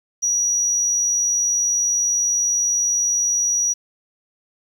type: tone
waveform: sine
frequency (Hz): 5800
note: F#8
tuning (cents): -35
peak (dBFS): -15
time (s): 0.22-3.74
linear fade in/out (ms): 20
effects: tanh soft clip ceiling -14 dBFS + 8-bit